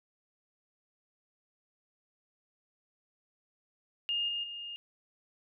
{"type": "tone with level steps", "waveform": "sine", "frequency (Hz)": 2831, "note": "F7", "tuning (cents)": 23, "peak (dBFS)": [-29, -32, -39], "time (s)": [4.09, 4.76], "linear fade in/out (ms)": 0, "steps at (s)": [4.28, 4.43], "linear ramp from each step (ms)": 10, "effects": []}